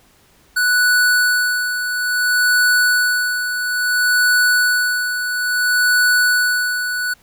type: tone with tremolo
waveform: square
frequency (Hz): 1480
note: F#6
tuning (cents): 0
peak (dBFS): -12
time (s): 0.56-7.14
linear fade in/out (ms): 10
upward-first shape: sine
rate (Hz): 0.59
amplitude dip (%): 60
effects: pink hiss -53 dBFS RMS until 7.22 s